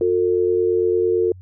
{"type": "tone pair together", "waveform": "sine", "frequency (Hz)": [360, 448.9], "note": ["F#4", "A4"], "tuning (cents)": [-47, 35], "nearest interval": "major third", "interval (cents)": 382, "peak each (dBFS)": -18, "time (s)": [0.01, 1.32], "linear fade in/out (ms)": 2, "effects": ["added 92 Hz sine -38 dBFS peak until 1.41 s"]}